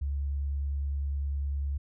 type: tone with vibrato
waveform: sine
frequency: 70.3 Hz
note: C#2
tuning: 25 cents sharp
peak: -28 dBFS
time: 0.01-1.78 s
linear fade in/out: 10 ms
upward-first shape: sine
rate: 9.9 Hz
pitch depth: 9 cents each way
effects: none